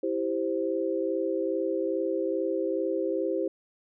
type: chord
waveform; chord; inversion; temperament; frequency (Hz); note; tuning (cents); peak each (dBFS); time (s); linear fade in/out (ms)
sine; C major; first; equal; 329.6 / 392 / 523.3; E4 / G4 / C5; 0 / 0 / 0; -30; 0.03-3.48; 5
effects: none